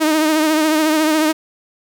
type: tone with vibrato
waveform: sawtooth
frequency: 311 Hz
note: D#4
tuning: 1 cent flat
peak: -9 dBFS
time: 0-1.33 s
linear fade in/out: 20 ms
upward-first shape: triangle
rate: 14 Hz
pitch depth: 54 cents each way
effects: none

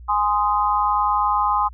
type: chord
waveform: sine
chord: Ab major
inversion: none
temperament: just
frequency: 830.6 / 1038.3 / 1245.9 Hz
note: Ab5 / C6 / Eb6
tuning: 0 / -14 / +2 cents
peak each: -21 / -20 / -22 dBFS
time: 0.08-1.69 s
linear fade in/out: 20 ms
effects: added 60 Hz sine -37 dBFS peak until 1.73 s

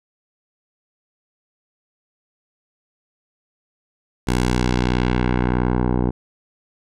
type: tone with low-pass filter sweep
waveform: 10% pulse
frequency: 61.6 Hz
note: B1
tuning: 4 cents flat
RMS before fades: -19 dBFS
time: 4.27-6.11 s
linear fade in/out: 10 ms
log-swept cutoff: 11000 to 660 Hz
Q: 0.92
effects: none

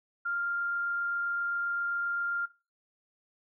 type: tone with frequency modulation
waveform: sine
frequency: 1396.9 Hz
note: F6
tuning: in tune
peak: -29 dBFS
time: 0.25-2.46 s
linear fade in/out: 10 ms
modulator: 27.6 Hz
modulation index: 0.28
effects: noise-tail reverb RT60 0.3 s tail -19 dB re dry

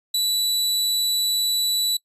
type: tone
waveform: sawtooth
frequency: 3951 Hz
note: B7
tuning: in tune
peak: -16 dBFS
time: 0.14-1.97 s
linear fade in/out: 5 ms
effects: noise-tail reverb RT60 0.1 s tail -24 dB re dry + resampled to 32000 Hz

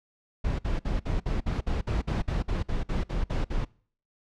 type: noise bursts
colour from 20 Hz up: brown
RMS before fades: -27 dBFS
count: 16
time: 0.44-3.65 s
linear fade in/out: 10 ms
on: 150 ms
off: 54 ms
effects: noise-tail reverb RT60 0.5 s tail -24 dB re dry + low-pass 5000 Hz 12 dB/octave

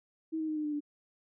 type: tone with pitch steps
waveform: sine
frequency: 320 / 314.5 / 309.1 / 303.8 / 298.6 / 293.4 Hz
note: D#4 / D#4 / D#4 / D#4 / D4 / D4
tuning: +49 / +19 / -11 / -41 / +29 / -2 cents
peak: -31 dBFS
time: 0.32-0.806 s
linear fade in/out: 20 ms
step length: 81 ms
effects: none

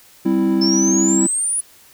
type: chord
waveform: triangle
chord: C major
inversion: second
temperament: equal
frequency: 196 / 261.6 / 329.6 Hz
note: G3 / C4 / E4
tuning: 0 / 0 / 0 cents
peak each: -17 / -18 / -15 dBFS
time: 0.25-1.27 s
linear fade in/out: 10 ms
type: exponential sweep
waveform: sine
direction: up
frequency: 5250 to 9980 Hz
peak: -17 dBFS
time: 0.61-1.61 s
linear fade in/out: 10 ms
effects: white hiss -48 dBFS RMS until 1.93 s

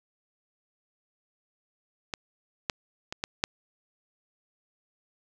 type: clicks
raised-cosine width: 0.2 ms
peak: -14 / -9 / -17 / -12 / -6 dBFS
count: 5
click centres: 2.138 / 2.698 / 3.125 / 3.239 / 3.439 s
effects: none

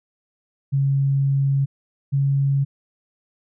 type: tone pair in turn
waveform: sine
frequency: 137.8 / 138.54 Hz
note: C#3 / C#3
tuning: -10 / -1 cents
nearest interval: unison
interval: 9 cents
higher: second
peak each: -16 dBFS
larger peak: neither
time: 0.72-1.66 / 2.12-2.65 s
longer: first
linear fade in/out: 20 ms
effects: none

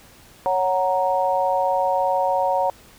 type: chord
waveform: sine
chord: F# major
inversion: second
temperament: equal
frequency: 554.4 / 740 / 932.3 Hz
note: C#5 / F#5 / A#5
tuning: 0 / 0 / 0 cents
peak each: -22 dBFS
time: 0.46-2.7 s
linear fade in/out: 0 ms
effects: pink hiss -49 dBFS RMS until 2.98 s

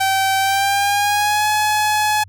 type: tone with pitch glide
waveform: sawtooth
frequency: 773 to 847.8 Hz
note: G5 to G#5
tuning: -24 to +35 cents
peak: -11 dBFS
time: 0-2.24 s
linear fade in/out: 10 ms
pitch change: +159 cents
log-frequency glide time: 0.38-1.48 s
effects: added 95 Hz sine -40 dBFS peak until 2.28 s

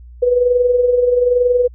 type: tone with amplitude modulation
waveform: sine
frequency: 492.3 Hz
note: B4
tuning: 6 cents flat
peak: -8 dBFS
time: 0.22-1.68 s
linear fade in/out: 10 ms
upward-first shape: sine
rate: 21.1 Hz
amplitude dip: 55%
effects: added 60 Hz sine -35 dBFS peak until 1.74 s

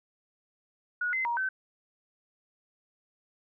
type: tone with pitch steps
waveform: sine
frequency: 1456 / 2060 / 945 / 1533 Hz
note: F#6 / C7 / A#5 / G6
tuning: -28 / -28 / +23 / -39 cents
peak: -27 dBFS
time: 1.01-1.49 s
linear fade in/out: 5 ms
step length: 120 ms
effects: none

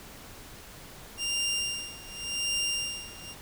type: tone with tremolo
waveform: 20% pulse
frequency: 2794 Hz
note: F7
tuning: in tune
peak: -22 dBFS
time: 1.17-3.35 s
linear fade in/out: 50 ms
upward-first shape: sine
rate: 0.88 Hz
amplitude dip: 90%
effects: pink hiss -47 dBFS RMS until 3.41 s

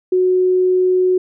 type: tone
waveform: sine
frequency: 367.8 Hz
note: F#4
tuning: 10 cents flat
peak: -11 dBFS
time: 0.12-1.18 s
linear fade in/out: 5 ms
effects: none

